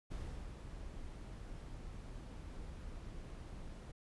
brown noise with ADSR envelope, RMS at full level -43 dBFS, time 0.1-3.92 s, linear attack 18 ms, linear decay 370 ms, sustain -5 dB, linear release 11 ms, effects resampled to 24000 Hz

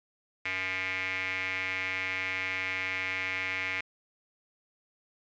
square tone with band-pass filter, 93.9 Hz, F#2, 26 cents sharp, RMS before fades -33 dBFS, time 0.45-3.81 s, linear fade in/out 5 ms, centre 2200 Hz, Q 6.5, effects resampled to 16000 Hz + 10-bit

